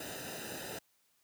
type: noise with comb filter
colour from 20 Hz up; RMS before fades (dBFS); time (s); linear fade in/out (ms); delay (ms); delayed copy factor
pink; -43; 0-0.79; 5; 0.9; -0.8
effects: white hiss -73 dBFS RMS until 1.23 s + high-pass 80 Hz 12 dB/octave